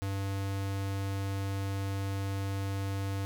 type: tone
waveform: square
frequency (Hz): 98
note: G2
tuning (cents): 0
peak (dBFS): -32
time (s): 0.02-3.25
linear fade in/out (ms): 0
effects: none